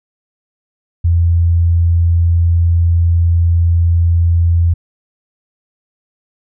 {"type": "tone", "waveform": "sine", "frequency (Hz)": 84.9, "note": "F2", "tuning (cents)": -48, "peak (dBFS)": -8, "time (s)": [1.04, 4.74], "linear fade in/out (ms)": 10, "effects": []}